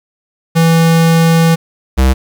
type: tone pair in turn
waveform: square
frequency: 164.81 / 65.4 Hz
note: E3 / C2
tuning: 0 / 0 cents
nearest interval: octave + major third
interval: 1600 cents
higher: first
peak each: -7 dBFS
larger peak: neither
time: 0.55-1.56 / 1.97-2.14 s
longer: first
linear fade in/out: 20 ms
effects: 7-bit